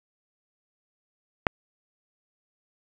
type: click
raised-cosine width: 0.5 ms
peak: -4 dBFS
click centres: 1.468 s
effects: none